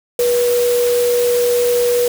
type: tone in noise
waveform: sine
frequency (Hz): 484.3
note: B4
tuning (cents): -34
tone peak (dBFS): -12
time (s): 0.19-2.08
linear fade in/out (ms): 2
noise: white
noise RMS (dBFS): -25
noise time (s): 0.19-2.08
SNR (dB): +10
effects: none